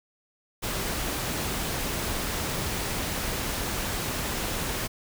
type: noise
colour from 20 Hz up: pink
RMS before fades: -30 dBFS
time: 0.62-4.88 s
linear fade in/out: 20 ms
effects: none